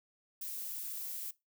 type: noise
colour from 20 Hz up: violet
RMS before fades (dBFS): -41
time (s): 0.41-1.31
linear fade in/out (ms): 5
effects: noise-tail reverb RT60 0.2 s tail -20 dB re dry